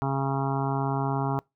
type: harmonic tone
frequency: 136.6 Hz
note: C#3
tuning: 25 cents flat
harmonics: 1 / 2 / 3 / 5 / 6 / 7 / 8 / 9 / 10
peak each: -27 / -32 / -35 / -36 / -33 / -34 / -38 / -41 / -41 dBFS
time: 0.02-1.39 s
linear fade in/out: 0 ms
effects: noise-tail reverb RT60 0.2 s tail -25 dB re dry